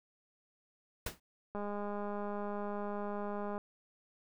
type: noise with exponential decay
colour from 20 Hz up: pink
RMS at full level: -34 dBFS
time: 1.06-1.2 s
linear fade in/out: 5 ms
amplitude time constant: 29 ms
type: click train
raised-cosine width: 1 ms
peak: -27 dBFS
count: 417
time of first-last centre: 1.55-3.579 s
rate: 205 Hz
effects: none